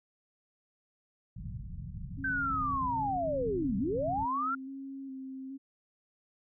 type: low-pass noise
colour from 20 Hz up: white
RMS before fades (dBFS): -41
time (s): 1.36-4.26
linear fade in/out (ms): 10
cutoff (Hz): 180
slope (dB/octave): 48
type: tone with vibrato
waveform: sine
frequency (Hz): 267.9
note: C4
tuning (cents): +41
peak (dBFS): -39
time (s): 2.17-5.58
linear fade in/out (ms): 20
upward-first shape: square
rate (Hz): 1.2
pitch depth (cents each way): 22
type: linear two-way sweep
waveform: sine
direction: down then up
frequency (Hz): 1568 to 180 to 1407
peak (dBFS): -29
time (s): 2.24-4.55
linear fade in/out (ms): 5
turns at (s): 3.77
effects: none